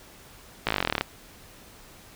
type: slowing click train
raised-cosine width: 0.3 ms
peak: -7 dBFS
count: 16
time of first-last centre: 0.67-1.01 s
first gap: 17 ms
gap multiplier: 1.04
effects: pink hiss -50 dBFS RMS until 2.15 s